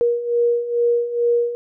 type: beating tone pair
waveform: sine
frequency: 473.4 / 475.7 Hz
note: A#4 / A#4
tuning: +27 / +35 cents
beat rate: 2.3 Hz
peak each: -22 / -17 dBFS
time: 0.01-1.55 s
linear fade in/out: 0 ms
effects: none